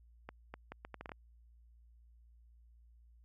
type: accelerating click train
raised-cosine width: 0.5 ms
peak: -29 dBFS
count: 9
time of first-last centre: 0.29-1.118 s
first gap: 250 ms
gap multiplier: 0.72
effects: added 58 Hz sine -59 dBFS peak until 3.24 s + MP3 96 kbps